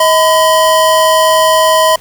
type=tone pair together; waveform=square; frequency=635 / 1008 Hz; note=D#5 / B5; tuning=+35 / +35 cents; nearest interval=minor sixth; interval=800 cents; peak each=-10 dBFS; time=0-1.96 s; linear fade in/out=5 ms; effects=pink hiss -39 dBFS RMS until 2 s